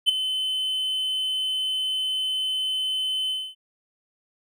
triangle tone with ADSR envelope, 3048 Hz, G7, 49 cents flat, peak -11 dBFS, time 0.06-3.55 s, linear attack 30 ms, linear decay 10 ms, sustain -11 dB, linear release 250 ms, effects none

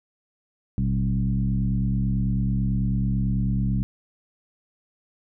sine tone with frequency modulation, 123.6 Hz, B2, 2 cents sharp, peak -20 dBFS, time 0.78-3.83 s, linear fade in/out 0 ms, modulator 69.1 Hz, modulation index 1.3, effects none

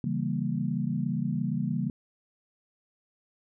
sine chord, C# diminished seventh, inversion none, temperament equal, 138.59 / 164.81 / 196 / 233.1 Hz, C#3 / E3 / G3 / Bb3, 0 / 0 / 0 / 0 cents, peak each -32 dBFS, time 0.04-1.9 s, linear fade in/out 2 ms, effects none

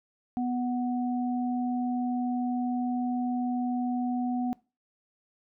sine tone pair together, 246.9 / 740 Hz, B3 / F#5, 0 / 0 cents, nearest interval octave + perfect fifth, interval 1900 cents, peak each -27 / -34 dBFS, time 0.37-4.53 s, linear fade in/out 0 ms, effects noise-tail reverb RT60 0.3 s tail -22 dB re dry

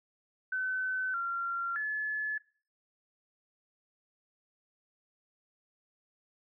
sine tone with pitch steps, 1518 / 1378 / 1719 Hz, F#6 / F6 / A6, +44 / -24 / -41 cents, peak -30 dBFS, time 0.52-2.38 s, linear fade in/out 5 ms, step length 620 ms, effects noise-tail reverb RT60 0.4 s tail -19 dB re dry

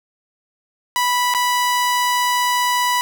sawtooth tone with dropouts, 985 Hz, B5, 5 cents flat, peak -12 dBFS, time 0.96-3.01 s, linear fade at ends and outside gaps 0 ms, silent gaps 1.339-1.348 s, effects none

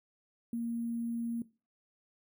sine tone with sample-and-hold, 233.1 Hz, A#3, in tune, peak -32 dBFS, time 0.53-1.42 s, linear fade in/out 2 ms, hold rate 11025 Hz, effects noise-tail reverb RT60 0.3 s tail -18 dB re dry

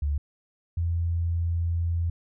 sine tone pair in turn, 72.6 / 84.69 Hz, D2 / E2, -19 / +47 cents, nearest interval minor third, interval 266 cents, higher second, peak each -23 dBFS, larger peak neither, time 0.02-0.18 / 0.77-2.1 s, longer second, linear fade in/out 5 ms, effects none

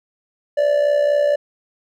triangle tone with amplitude modulation, 583 Hz, D5, 13 cents flat, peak -9 dBFS, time 0.57-1.36 s, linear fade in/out 10 ms, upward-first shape sine, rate 64.2 Hz, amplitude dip 60%, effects none

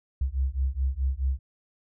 sine beating tone pair, 64.2 / 68.9 Hz, C2 / C#2, -32 / -10 cents, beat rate 4.7 Hz, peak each -27 dBFS, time 0.21-1.39 s, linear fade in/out 5 ms, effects none

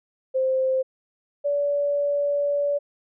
sine tone pair in turn, 523.3 / 574.4 Hz, C5 / D5, 0 / -39 cents, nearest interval major second, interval 161 cents, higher second, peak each -19 / -20 dBFS, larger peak first, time 0.34-0.83 / 1.44-2.79 s, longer second, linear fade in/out 20 ms, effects none

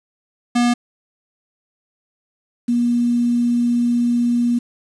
square / sine tone pair in turn, 241 / 239.5 Hz, B3 / A#3, -42 / +47 cents, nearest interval unison, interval 11 cents, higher first, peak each -14 dBFS, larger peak neither, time 0.55-0.74 / 2.68-4.59 s, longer second, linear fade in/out 10 ms, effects resampled to 22050 Hz + 7-bit

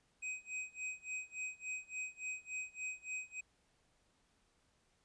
square tone with tremolo, 2516 Hz, D#7, 19 cents sharp, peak -39 dBFS, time 0.22-3.41 s, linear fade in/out 10 ms, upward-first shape sine, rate 3.5 Hz, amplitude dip 95%, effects pink hiss -75 dBFS RMS until 5.04 s + resampled to 22050 Hz

